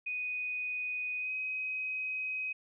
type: tone with pitch glide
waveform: sine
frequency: 2489 to 2525 Hz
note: D#7 to D#7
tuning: 0 to +25 cents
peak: -33 dBFS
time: 0.06-2.53 s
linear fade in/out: 10 ms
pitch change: +25 cents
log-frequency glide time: 1.18-1.33 s
effects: none